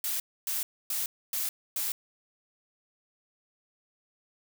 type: noise bursts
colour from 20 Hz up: blue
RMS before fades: -31 dBFS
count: 5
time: 0.04-1.92 s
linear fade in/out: 2 ms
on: 160 ms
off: 270 ms
effects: none